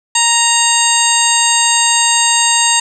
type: harmonic tone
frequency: 932.3 Hz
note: A#5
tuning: in tune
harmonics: 1 / 2 / 3 / 4 / 5 / 7 / 8 / 9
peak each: -16 / -20 / -17 / -19 / -21 / -18 / -16 / -17 dBFS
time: 0.15-2.8 s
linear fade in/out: 5 ms
effects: 7-bit